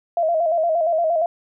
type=tone with vibrato; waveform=sine; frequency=659.3 Hz; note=E5; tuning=in tune; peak=-16 dBFS; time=0.17-1.26 s; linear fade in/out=2 ms; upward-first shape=square; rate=8.6 Hz; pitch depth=69 cents each way; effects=none